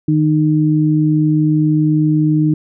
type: tone pair together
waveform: sine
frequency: 154.4 / 306.8 Hz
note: D#3 / D#4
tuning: -13 / -24 cents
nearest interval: octave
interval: 1189 cents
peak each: -13 dBFS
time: 0.08-2.54 s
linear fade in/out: 5 ms
effects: none

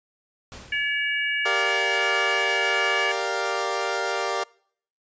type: noise with exponential decay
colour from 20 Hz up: pink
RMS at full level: -38 dBFS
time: 0.52-1.31 s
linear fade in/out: 0 ms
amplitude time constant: 170 ms
type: harmonic tone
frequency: 570 Hz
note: C#5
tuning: 48 cents sharp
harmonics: 3 / 4 / 5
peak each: -25 / -27 / -29 dBFS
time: 0.72-3.12 s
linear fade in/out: 5 ms
type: chord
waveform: 20% pulse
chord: G minor seventh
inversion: none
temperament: equal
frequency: 392 / 466.2 / 587.3 / 698.5 Hz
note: G4 / Bb4 / D5 / F5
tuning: 0 / 0 / 0 / 0 cents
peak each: -25 dBFS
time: 1.45-4.44 s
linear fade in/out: 10 ms
effects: noise-tail reverb RT60 0.6 s tail -25 dB re dry + resampled to 16000 Hz

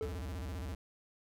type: tone with exponential decay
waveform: triangle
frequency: 438.4 Hz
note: A4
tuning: 6 cents flat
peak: -31 dBFS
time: 0.01-0.31 s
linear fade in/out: 0 ms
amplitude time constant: 64 ms
type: tone with vibrato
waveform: square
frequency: 76.4 Hz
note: D#2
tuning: 31 cents flat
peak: -39 dBFS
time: 0.02-0.75 s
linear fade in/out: 5 ms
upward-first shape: square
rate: 15 Hz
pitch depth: 300 cents each way
effects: none

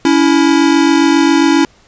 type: tone pair together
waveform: square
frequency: 282.2 / 329.6 Hz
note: C#4 / E4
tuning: +31 / 0 cents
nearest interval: minor third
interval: 269 cents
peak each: -11 dBFS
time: 0.05-1.65 s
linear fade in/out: 2 ms
effects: pink hiss -48 dBFS RMS until 1.87 s + resampled to 16000 Hz

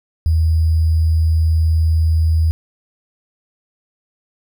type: tone with sample-and-hold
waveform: sine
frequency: 80.4 Hz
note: E2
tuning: 43 cents flat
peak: -11 dBFS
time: 0.26-2.51 s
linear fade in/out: 0 ms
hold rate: 4900 Hz
effects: none

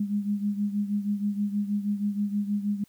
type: beating tone pair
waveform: sine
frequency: 203.4 / 209.7 Hz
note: G#3 / G#3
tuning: -36 / +17 cents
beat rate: 6.3 Hz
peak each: -26 / -31 dBFS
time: 0-2.84 s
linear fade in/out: 5 ms
effects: white hiss -63 dBFS RMS until 2.88 s

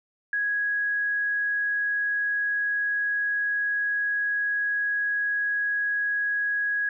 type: tone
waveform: sine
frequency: 1661.2 Hz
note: G#6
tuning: in tune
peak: -23 dBFS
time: 0.33-6.89 s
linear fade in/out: 2 ms
effects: none

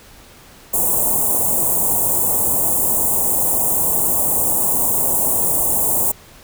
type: band-stop noise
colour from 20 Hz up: white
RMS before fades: -17 dBFS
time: 0.73-6.12 s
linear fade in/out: 10 ms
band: 1000 to 7500 Hz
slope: 48 dB/octave
effects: pink hiss -44 dBFS RMS until 6.43 s

